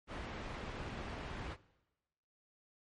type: low-pass noise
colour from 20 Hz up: pink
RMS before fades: -44 dBFS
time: 0.07-1.57 s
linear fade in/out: 50 ms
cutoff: 2600 Hz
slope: 12 dB/octave
effects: noise-tail reverb RT60 1.0 s tail -19 dB re dry + MP3 48 kbps